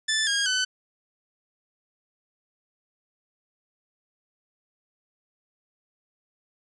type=tone with pitch steps; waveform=15% pulse; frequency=1754 / 1627.1 / 1509.4 Hz; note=A6 / G#6 / F#6; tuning=-6 / -36 / +34 cents; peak=-16 dBFS; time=0.08-0.65 s; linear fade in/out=10 ms; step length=190 ms; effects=resampled to 24000 Hz